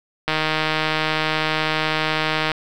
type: click train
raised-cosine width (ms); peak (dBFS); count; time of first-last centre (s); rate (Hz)
0.3; -4; 350; 0.28-2.517; 156
effects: 7-bit